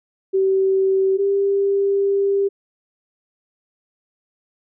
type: tone pair in turn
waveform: sine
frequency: 384.1 / 396.7 Hz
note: G4 / G4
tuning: -35 / +21 cents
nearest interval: minor second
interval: 56 cents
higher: second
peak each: -14 / -15 dBFS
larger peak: first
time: 0.33-1.18 / 1.18-2.49 s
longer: second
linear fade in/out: 20 ms
effects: none